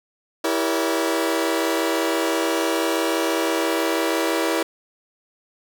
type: chord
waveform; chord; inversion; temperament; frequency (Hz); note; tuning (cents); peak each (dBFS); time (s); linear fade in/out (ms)
sawtooth; E diminished seventh; none; just; 329.6 / 395.6 / 474.7 / 569.6; E4 / G4 / Bb4 / Db5; 0 / +16 / +31 / +47; -19 / -24 / -22 / -23; 0.44-4.63; 5
effects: none

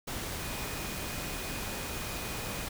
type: tone in noise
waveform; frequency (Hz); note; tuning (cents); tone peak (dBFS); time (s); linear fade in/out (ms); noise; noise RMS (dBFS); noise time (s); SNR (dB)
sine; 2476; D#7; -9; -47; 0.39-2.66; 10; pink; -37; 0.07-2.69; -13
effects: none

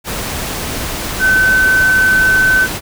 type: tone in noise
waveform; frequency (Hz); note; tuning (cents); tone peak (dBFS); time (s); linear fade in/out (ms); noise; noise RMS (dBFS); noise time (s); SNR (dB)
sine; 1524; G6; -49; -8; 1.19-2.68; 50; pink; -21; 0.04-2.81; +10
effects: none

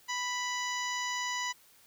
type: harmonic tone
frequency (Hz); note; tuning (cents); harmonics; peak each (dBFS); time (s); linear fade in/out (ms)
988; B5; 0; 1 / 2 / 3 / 4 / 5 / 6 / 7; -36 / -36 / -41 / -44 / -45 / -42 / -43; 0.08-1.53; 20
effects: white hiss -61 dBFS RMS until 1.86 s

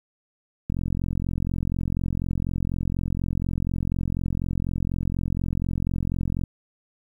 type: click train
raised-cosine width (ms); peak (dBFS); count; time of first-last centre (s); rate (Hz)
5; -14; 254; 0.7-6.437; 44.1
effects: 9-bit

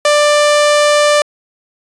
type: tone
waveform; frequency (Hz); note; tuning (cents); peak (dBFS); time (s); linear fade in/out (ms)
sawtooth; 591; D5; +11; -4; 0.05-1.22; 2
effects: resampled to 22050 Hz

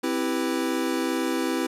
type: chord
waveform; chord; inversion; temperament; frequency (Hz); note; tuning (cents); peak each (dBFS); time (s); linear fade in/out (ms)
square; C major seventh; none; equal; 261.6 / 329.6 / 392 / 493.9; C4 / E4 / G4 / B4; 0 / 0 / 0 / 0; -29 / -28 / -33 / -33; 0.03-1.67; 10
effects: resampled to 32000 Hz + 9-bit

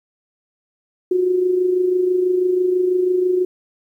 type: tone with amplitude modulation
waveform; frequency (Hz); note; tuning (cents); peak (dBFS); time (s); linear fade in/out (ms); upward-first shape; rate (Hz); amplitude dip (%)
sine; 364.7; F#4; -25; -12; 1.11-3.45; 5; sine; 26.1; 50
effects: 9-bit

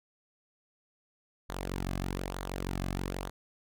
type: tone with flanger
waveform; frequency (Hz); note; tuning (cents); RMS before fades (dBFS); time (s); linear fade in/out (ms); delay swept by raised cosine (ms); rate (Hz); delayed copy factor
sawtooth; 46.25; F#1; 0; -36; 1.49-3.3; 10; 0.37 to 2.17; 1.1; -0.6
effects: none

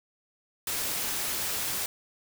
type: noise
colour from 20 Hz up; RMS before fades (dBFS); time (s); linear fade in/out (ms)
white; -31; 0.67-1.86; 2
effects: none

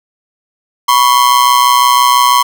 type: ring-modulated tone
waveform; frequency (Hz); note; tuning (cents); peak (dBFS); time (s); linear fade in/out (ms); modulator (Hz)
45% pulse; 1046.5; C6; 0; -3; 0.88-2.43; 10; 63
effects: none

